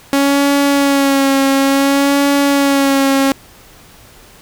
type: tone with vibrato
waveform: sawtooth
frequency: 277.2 Hz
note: C#4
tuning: in tune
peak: -6 dBFS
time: 0.13-3.32 s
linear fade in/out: 0 ms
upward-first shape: sine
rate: 0.57 Hz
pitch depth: 31 cents each way
effects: pink hiss -42 dBFS RMS until 4.41 s